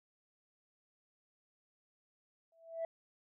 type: tone with exponential growth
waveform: sine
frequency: 659.3 Hz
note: E5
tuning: in tune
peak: -31 dBFS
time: 2.52-2.85 s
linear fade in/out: 2 ms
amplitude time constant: 71 ms
effects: tanh soft clip ceiling -32 dBFS